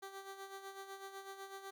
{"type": "tone with tremolo", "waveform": "15% pulse", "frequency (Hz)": 390, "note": "G4", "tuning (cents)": -9, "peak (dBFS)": -39, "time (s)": [0.02, 1.71], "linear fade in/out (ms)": 10, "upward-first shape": "sine", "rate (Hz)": 8, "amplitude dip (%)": 60, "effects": []}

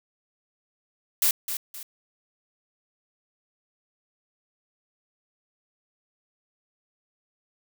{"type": "noise with echo", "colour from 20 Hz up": "blue", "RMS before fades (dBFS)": -21, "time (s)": [1.22, 1.31], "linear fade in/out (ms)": 2, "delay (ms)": 260, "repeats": 2, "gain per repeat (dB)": -9, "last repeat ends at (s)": 1.83, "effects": []}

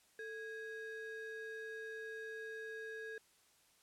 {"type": "ring-modulated tone", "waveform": "triangle", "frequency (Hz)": 1046.5, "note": "C6", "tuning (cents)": 0, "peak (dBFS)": -39, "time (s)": [0.19, 3.18], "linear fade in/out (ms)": 2, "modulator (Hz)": 604, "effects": ["white hiss -70 dBFS RMS until 3.82 s", "low-pass 11000 Hz 12 dB/octave"]}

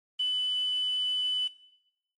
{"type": "tone with quantisation", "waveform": "sine", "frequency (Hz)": 2998, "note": "F#7", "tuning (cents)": 22, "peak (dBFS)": -25, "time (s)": [0.19, 1.48], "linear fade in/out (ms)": 10, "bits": 8, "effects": ["noise-tail reverb RT60 0.8 s tail -17 dB re dry", "MP3 48 kbps"]}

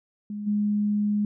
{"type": "tone with level steps", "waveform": "sine", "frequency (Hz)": 207.7, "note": "G#3", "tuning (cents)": 0, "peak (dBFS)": [-30, -21], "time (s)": [0.3, 1.25], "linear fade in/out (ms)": 2, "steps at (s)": 0.46, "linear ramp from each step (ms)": 20, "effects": []}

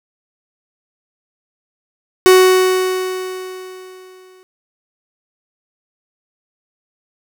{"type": "tone with exponential decay", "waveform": "45% pulse", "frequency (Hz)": 371.7, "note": "F#4", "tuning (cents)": 8, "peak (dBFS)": -4, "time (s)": [2.26, 4.43], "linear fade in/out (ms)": 0, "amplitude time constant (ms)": 470, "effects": []}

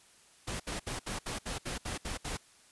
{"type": "noise bursts", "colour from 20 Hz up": "pink", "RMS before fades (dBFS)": -37, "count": 10, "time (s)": [0.47, 2.373], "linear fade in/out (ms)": 10, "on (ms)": 130, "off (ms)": 67, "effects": ["white hiss -61 dBFS RMS until 2.71 s", "resampled to 24000 Hz"]}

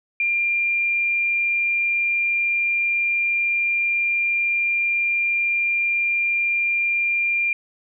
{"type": "tone", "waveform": "sine", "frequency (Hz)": 2391, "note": "D7", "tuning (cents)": 30, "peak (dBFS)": -18, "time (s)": [0.2, 7.53], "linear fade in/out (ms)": 2, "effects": []}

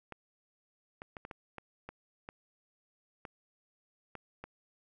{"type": "clicks", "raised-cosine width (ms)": 0.5, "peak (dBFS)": -28, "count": 11, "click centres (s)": [0.123, 1.019, 1.168, 1.251, 1.312, 1.583, 1.89, 2.289, 3.252, 4.153, 4.44], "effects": []}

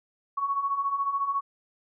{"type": "beating tone pair", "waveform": "sine", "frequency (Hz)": [1102, 1116], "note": ["C#6", "C#6"], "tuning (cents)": [-11, 11], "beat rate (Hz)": 14, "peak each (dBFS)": [-32, -26], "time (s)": [0.37, 1.41], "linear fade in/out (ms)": 10, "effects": []}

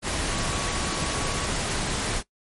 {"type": "tone in noise", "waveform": "sine", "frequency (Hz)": 1127, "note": "C#6", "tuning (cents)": 28, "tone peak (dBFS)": -36, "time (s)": [0.27, 1.49], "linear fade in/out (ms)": 50, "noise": "pink", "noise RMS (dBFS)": -27, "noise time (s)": [0.02, 2.23], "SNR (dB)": -12, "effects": ["noise-tail reverb RT60 0.1 s tail -19 dB re dry", "MP3 48 kbps"]}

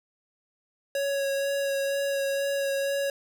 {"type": "tone with vibrato", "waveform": "square", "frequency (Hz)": 554.4, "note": "C#5", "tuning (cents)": 0, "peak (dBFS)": -26, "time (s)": [0.95, 3.1], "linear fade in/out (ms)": 2, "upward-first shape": "sine", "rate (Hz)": 2.1, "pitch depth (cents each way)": 13, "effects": []}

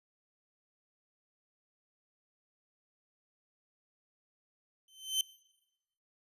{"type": "tone with exponential growth", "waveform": "sawtooth", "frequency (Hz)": 3080, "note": "G7", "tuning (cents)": -31, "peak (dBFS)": -22, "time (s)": [4.88, 5.21], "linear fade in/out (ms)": 2, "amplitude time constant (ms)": 71, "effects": ["noise-tail reverb RT60 1.0 s tail -22 dB re dry", "resampled to 32000 Hz"]}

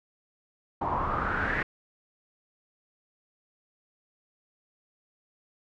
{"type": "noise with low-pass filter sweep", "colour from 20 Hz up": "pink", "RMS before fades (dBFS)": -29, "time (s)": [0.81, 1.63], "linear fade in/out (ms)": 5, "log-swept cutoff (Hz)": [900, 1900], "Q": 5.9, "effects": []}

